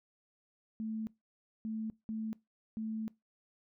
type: tone bursts at uneven times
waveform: sine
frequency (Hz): 220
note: A3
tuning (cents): 0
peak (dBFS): -35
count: 4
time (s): 0.8-1.07 / 1.65-1.9 / 2.09-2.33 / 2.77-3.08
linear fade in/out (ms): 0
effects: noise-tail reverb RT60 0.2 s tail -22 dB re dry

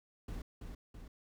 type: noise with echo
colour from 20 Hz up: brown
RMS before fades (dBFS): -42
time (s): 0.28-0.42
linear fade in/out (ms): 5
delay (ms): 330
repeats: 2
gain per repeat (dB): -4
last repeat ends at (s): 1.08
effects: none

